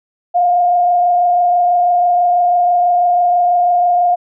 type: tone with frequency modulation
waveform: sine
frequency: 708 Hz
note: F5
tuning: 23 cents sharp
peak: -9 dBFS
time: 0.34-4.16 s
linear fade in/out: 20 ms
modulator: 26.1 Hz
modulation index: 0.52
effects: none